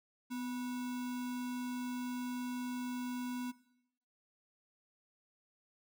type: tone with sample-and-hold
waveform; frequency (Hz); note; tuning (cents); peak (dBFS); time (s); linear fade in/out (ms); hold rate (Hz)
sine; 249.5; B3; +18; -37; 0.3-3.52; 20; 1225
effects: noise-tail reverb RT60 0.8 s tail -18 dB re dry